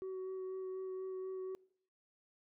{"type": "tone with vibrato", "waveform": "sine", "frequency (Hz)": 376.2, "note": "F#4", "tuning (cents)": 29, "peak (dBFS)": -37, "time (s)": [0.02, 1.55], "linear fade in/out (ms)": 0, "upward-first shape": "sine", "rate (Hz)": 4.1, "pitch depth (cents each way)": 12, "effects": ["noise-tail reverb RT60 0.7 s tail -26 dB re dry", "tanh soft clip ceiling -39 dBFS"]}